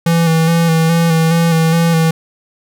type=tone with vibrato; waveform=square; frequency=164.81 Hz; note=E3; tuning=in tune; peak=-10 dBFS; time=0.06-2.11 s; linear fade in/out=5 ms; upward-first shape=square; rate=2.4 Hz; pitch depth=27 cents each way; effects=none